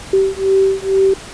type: beating tone pair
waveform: sine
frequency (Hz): 385.5 / 387.7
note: G4 / G4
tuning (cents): -29 / -19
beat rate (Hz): 2.2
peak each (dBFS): -14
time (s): 0.13-1.14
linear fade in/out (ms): 5
effects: pink hiss -33 dBFS RMS until 1.33 s + resampled to 22050 Hz